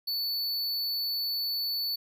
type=tone; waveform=square; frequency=4470 Hz; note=C#8; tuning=14 cents sharp; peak=-29 dBFS; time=0.07-1.96 s; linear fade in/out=10 ms; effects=none